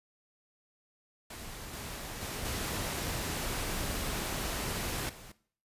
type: noise with level steps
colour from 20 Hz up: pink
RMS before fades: -44 / -41 / -38 / -35 / -50 dBFS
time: 1.3-5.32 s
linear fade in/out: 5 ms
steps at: 1.73 / 2.21 / 2.45 / 5.09 s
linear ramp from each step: 5 ms
effects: noise-tail reverb RT60 0.5 s tail -17 dB re dry + resampled to 32000 Hz